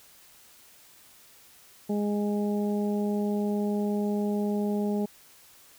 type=harmonic tone; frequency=206.5 Hz; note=G#3; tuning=10 cents flat; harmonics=1 / 2 / 3 / 4; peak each=-26 / -31 / -38 / -40 dBFS; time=1.89-5.06 s; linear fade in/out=10 ms; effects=white hiss -55 dBFS RMS until 5.78 s